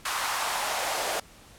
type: noise with high-pass filter sweep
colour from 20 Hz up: pink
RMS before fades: -29 dBFS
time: 0.05-1.2 s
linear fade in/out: 5 ms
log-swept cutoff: 1100 to 600 Hz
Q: 2.2
effects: pink hiss -52 dBFS RMS until 1.58 s + low-pass 12000 Hz 12 dB/octave